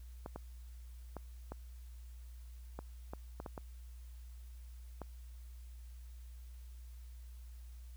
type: clicks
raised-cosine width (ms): 1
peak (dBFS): -29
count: 10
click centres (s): 0.261 / 0.36 / 1.167 / 1.52 / 2.79 / 3.135 / 3.401 / 3.462 / 3.578 / 5.017
effects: added 60 Hz sine -48 dBFS peak until 7.96 s + white hiss -68 dBFS RMS until 7.96 s